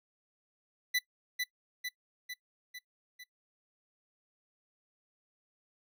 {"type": "tone with echo", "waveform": "25% pulse", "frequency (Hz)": 1988, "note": "B6", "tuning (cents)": 11, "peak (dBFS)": -24, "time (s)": [0.94, 0.99], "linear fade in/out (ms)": 10, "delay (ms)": 450, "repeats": 5, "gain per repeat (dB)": -4, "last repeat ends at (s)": 3.24, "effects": ["noise-tail reverb RT60 0.1 s tail -19 dB re dry"]}